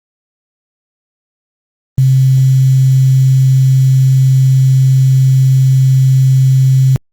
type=tone with quantisation; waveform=sine; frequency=132.1 Hz; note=C3; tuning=17 cents sharp; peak=-5 dBFS; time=1.98-6.96 s; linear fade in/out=0 ms; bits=5; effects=Opus 24 kbps